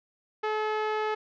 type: tone with low-pass filter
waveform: 5% pulse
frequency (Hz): 429.8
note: A4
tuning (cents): -41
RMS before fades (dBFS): -29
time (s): 0.43-1.15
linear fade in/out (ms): 10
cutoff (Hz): 1100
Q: 0.57
effects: none